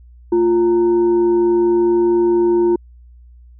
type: tone with frequency modulation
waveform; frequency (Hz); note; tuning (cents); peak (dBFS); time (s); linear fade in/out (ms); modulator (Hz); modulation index
sine; 349.2; F4; 0; -11; 0.32-2.76; 5; 574; 0.35
effects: added 60 Hz sine -40 dBFS peak until 3.59 s